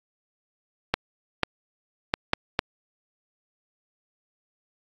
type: clicks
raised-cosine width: 0.3 ms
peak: -4 dBFS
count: 5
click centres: 0.94 / 1.433 / 2.139 / 2.334 / 2.591 s
effects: AAC 48 kbps